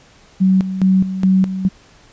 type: tone with tremolo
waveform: sine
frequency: 188.8 Hz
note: F#3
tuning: 35 cents sharp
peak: -9 dBFS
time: 0.4-1.69 s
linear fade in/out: 20 ms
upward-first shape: square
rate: 2.4 Hz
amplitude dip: 70%
effects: pink hiss -48 dBFS RMS until 2.12 s + resampled to 16000 Hz